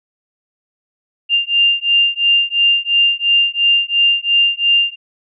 sine beating tone pair, 2794 / 2796.9 Hz, F7 / F7, 0 / +2 cents, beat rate 2.9 Hz, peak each -14 dBFS, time 1.29-4.96 s, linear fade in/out 50 ms, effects none

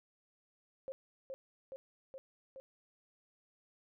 sine tone with echo, 533 Hz, C5, 32 cents sharp, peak -39 dBFS, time 0.88-0.92 s, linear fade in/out 0 ms, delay 420 ms, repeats 4, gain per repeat -2 dB, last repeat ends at 2.6 s, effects none

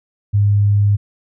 sine tone, 102.2 Hz, G#2, 27 cents flat, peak -10 dBFS, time 0.33-0.97 s, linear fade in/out 20 ms, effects none

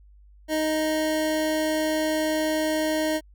square tone pair together, 311.5 / 623 Hz, D#4 / D#5, +2 / +2 cents, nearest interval octave, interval 1200 cents, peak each -26 dBFS, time 0.48-3.21 s, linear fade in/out 50 ms, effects added 50 Hz sine -49 dBFS peak until 3.34 s

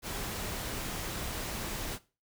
pink noise, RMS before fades -37 dBFS, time 0.02-1.99 s, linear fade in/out 50 ms, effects noise-tail reverb RT60 0.3 s tail -17 dB re dry

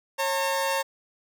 sawtooth tone pair together, 545 / 907.1 Hz, C#5 / A#5, -29 / -47 cents, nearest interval major sixth, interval 882 cents, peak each -23 dBFS, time 0.18-0.83 s, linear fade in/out 20 ms, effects none

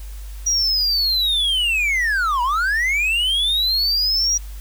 triangle linear two-way sweep, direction down then up, 5800 to 940 to 5800 Hz, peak -15 dBFS, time 0.46-4.38 s, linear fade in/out 10 ms, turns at 2.42 s, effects added 50 Hz sine -30 dBFS peak until 4.6 s + white hiss -46 dBFS RMS until 4.6 s

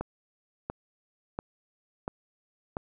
click train, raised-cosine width 1 ms, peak -18 dBFS, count 5, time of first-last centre 0.01-2.769 s, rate 1.45 Hz, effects none

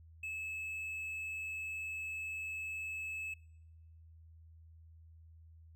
triangle tone, 2599 Hz, E7, 25 cents flat, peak -37 dBFS, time 0.23-3.34 s, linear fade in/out 5 ms, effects noise-tail reverb RT60 1.0 s tail -24 dB re dry + added 81 Hz sine -55 dBFS peak until 5.75 s

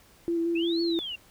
sine tone with vibrato, 336.3 Hz, E4, 35 cents sharp, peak -24 dBFS, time 0.28-0.99 s, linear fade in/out 0 ms, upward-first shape square, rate 5.7 Hz, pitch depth 16 cents each way
sine linear two-way sweep, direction up then down, 2489 to 4461 to 2708 Hz, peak -32 dBFS, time 0.55-1.16 s, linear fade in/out 10 ms, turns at 0.81 s
effects pink hiss -57 dBFS RMS until 1.3 s

